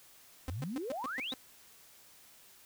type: tone bursts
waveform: sawtooth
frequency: 259.5 Hz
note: C4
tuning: 14 cents flat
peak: -34 dBFS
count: 7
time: 0.48-1.34 s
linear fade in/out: 2 ms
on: 20 ms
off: 120 ms
type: exponential sweep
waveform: sine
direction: up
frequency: 74 to 3969 Hz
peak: -36 dBFS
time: 0.48-1.33 s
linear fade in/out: 0 ms
effects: white hiss -59 dBFS RMS until 2.65 s